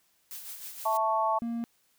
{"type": "noise with tremolo", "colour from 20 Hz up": "blue", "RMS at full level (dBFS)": -40, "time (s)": [0.31, 0.97], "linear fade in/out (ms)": 0, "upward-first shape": "sine", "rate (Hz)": 6.4, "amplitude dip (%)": 50}
{"type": "chord", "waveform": "sine", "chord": "A major", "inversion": "second", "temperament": "equal", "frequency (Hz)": [659.3, 880, 1108.7], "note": ["E5", "A5", "C#6"], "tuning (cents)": [0, 0, 0], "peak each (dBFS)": [-30, -27, -29], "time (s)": [0.85, 1.39], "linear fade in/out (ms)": 10}
{"type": "tone", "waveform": "triangle", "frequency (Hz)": 233.1, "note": "A#3", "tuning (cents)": 0, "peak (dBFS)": -28, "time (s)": [1.42, 1.64], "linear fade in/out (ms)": 0}
{"effects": ["white hiss -69 dBFS RMS until 1.98 s"]}